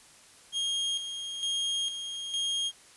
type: tone with tremolo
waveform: 40% pulse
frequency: 3242 Hz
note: G#7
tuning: 42 cents flat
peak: -27 dBFS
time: 0.52-2.72 s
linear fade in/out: 50 ms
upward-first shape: square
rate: 1.1 Hz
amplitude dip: 55%
effects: white hiss -55 dBFS RMS until 2.96 s + resampled to 24000 Hz